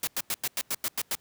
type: noise bursts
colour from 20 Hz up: white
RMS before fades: -29 dBFS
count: 9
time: 0.03-1.152 s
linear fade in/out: 2 ms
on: 42 ms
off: 93 ms
effects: pink hiss -64 dBFS RMS until 1.2 s + high-pass 80 Hz 12 dB/octave